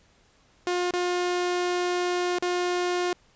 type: tone with dropouts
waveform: sawtooth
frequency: 356.3 Hz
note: F4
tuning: 35 cents sharp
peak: -20 dBFS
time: 0.67-3.13 s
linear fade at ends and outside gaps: 1 ms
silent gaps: 0.908-0.936 / 2.386-2.424 s
effects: pink hiss -61 dBFS RMS until 3.35 s + resampled to 16000 Hz